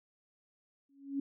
sine tone with exponential growth, 277.2 Hz, C#4, in tune, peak -29 dBFS, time 0.89-1.2 s, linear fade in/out 5 ms, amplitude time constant 66 ms, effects none

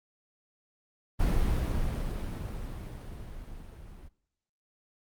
brown noise with level ramp, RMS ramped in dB -25 to -48 dBFS, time 1.19-4.09 s, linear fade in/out 20 ms, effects noise-tail reverb RT60 0.7 s tail -21 dB re dry + Opus 32 kbps

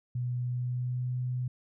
sine tone with pitch glide, 123.4 to 125.56 Hz, B2 to B2, -1 to +29 cents, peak -29 dBFS, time 0.15-1.48 s, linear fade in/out 5 ms, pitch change +30 cents, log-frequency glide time 0.44-1.19 s, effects none

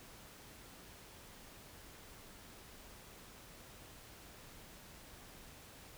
silence, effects pink hiss -56 dBFS RMS until 5.97 s

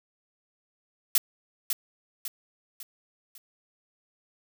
blue noise with echo, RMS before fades -20 dBFS, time 1.15-1.18 s, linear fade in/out 2 ms, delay 550 ms, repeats 4, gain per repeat -7 dB, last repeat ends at 3.38 s, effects none

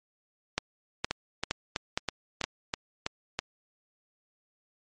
two click trains, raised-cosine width 0.2 ms, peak -11 / -9 dBFS, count 8 / 5, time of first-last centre 1.11-3.39 / 0.58-2.44 s, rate 3.07 / 2.15 Hz, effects MP3 48 kbps

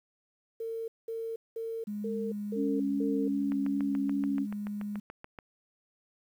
sine tone bursts, 453.6 Hz, A#4, 47 cents flat, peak -33 dBFS, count 6, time 0.6-3.28 s, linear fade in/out 5 ms, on 280 ms, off 200 ms
sine tone with pitch glide, 207.7 to 206.4 Hz, G#3 to G#3, 0 to -10 cents, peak -33 dBFS, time 1.87-5 s, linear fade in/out 10 ms, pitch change -10 cents, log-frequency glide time 2.13-2.19 s
sine tone with vibrato, 278.5 Hz, C#4, 8 cents sharp, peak -28 dBFS, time 2.55-4.47 s, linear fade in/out 50 ms, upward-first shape sine, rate 2.6 Hz, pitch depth 10 cents each way
click train, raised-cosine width 0.5 ms, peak -28 dBFS, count 14, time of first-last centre 3.52-5.388 s, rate 6.96 Hz
effects 10-bit

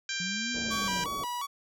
harmonic tone, 790 Hz, G5, 13 cents sharp, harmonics 2 / 3 / 4 / 5 / 6 / 7 / 8 / 9, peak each -36 / -38 / -39 / -40 / -41 / -41 / -42 / -43 dBFS, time 0.09-1.04 s, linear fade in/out 2 ms
sine linear two-way sweep, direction up then down, 172.9 to 245 to 172.9 Hz, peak -36 dBFS, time 0.2-1.04 s, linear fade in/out 2 ms, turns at 0.52 s
white low-pass noise, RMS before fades -42 dBFS, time 0.54-1.25 s, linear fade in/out 10 ms, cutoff 610 Hz, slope 24 dB/octave
45% pulse tone with vibrato, 1049 Hz, C6, 4 cents sharp, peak -32 dBFS, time 0.7-1.47 s, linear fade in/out 20 ms, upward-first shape square, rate 2.8 Hz, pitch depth 130 cents each way
effects none

